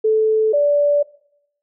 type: tone pair in turn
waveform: sine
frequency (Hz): 436.7 / 580.7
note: A4 / D5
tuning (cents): -13 / -20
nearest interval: perfect fourth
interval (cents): 493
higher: second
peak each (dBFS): -12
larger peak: neither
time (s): 0.04-0.53 / 0.53-1.03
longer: second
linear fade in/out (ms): 10
effects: noise-tail reverb RT60 0.7 s tail -19 dB re dry